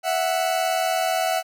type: tone pair together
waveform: 40% pulse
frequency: 659.3 / 739.7 Hz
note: E5 / F#5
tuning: 0 / -1 cents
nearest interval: major second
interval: 199 cents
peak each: -23 / -22 dBFS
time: 0.03-1.43 s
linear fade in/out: 50 ms
effects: none